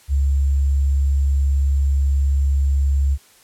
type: tone with sample-and-hold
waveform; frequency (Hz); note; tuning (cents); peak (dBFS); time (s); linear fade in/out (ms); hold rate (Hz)
sine; 69.3; C#2; 0; -14; 0.08-3.18; 50; 7350
effects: white hiss -51 dBFS RMS until 3.43 s + low-pass 12000 Hz 12 dB/octave